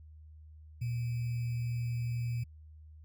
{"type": "tone with sample-and-hold", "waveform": "sine", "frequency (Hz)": 119.3, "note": "A#2", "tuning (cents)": 41, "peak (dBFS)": -31, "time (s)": [0.81, 2.44], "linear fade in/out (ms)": 10, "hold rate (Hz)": 2450, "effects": ["added 77 Hz sine -50 dBFS peak until 3.04 s"]}